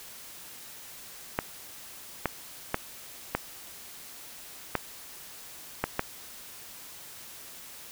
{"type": "clicks", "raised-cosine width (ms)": 0.5, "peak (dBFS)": -10, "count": 7, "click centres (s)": [1.389, 2.257, 2.744, 3.35, 4.753, 5.84, 5.994], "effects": ["white hiss -46 dBFS RMS until 7.91 s"]}